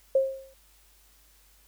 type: tone with exponential decay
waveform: sine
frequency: 535 Hz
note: C5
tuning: 38 cents sharp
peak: -16 dBFS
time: 0.15-0.54 s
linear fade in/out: 5 ms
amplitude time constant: 84 ms
effects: added 50 Hz sine -61 dBFS peak until 1.67 s + white hiss -61 dBFS RMS until 1.67 s